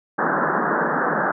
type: band-pass noise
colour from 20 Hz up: white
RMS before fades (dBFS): -21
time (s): 0.18-1.32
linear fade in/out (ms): 10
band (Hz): 150 to 1700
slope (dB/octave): 96
effects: none